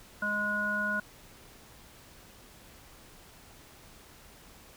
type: harmonic tone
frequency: 207.7 Hz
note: G#3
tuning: in tune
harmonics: 1 / 3 / 5 / 7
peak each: -37 / -39 / -39 / -29 dBFS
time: 0.22-1 s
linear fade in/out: 5 ms
effects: pink hiss -54 dBFS RMS until 4.76 s